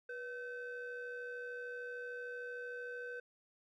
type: ring-modulated tone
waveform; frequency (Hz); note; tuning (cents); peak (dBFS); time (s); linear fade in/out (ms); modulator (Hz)
triangle; 523.3; C5; 0; -37; 0.09-3.2; 5; 1010
effects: none